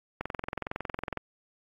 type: click train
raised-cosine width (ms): 0.5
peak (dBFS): -17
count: 22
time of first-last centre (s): 0.21-1.173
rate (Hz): 21.8
effects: AAC 32 kbps